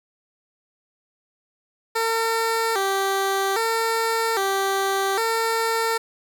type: tone with vibrato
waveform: 15% pulse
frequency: 420.4 Hz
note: G#4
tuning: 21 cents sharp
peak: -14 dBFS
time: 1.95-5.98 s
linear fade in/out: 10 ms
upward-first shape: square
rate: 0.62 Hz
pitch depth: 130 cents each way
effects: 8-bit